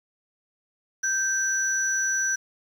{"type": "tone pair together", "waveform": "sine", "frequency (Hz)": [1565, 5909], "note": ["G6", "F#8"], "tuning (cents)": [-3, -3], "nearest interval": "octave + major seventh", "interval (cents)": 2300, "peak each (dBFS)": -25, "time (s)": [1.03, 2.36], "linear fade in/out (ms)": 10, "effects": ["8-bit"]}